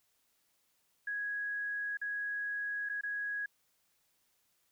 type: tone with dropouts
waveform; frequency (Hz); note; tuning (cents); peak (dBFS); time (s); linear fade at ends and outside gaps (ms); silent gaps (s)
sine; 1661.2; G#6; 0; -34; 1.07-3.46; 5; 1.972-2.014 / 2.89-2.896 / 3.011-3.034
effects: white hiss -75 dBFS RMS until 4.71 s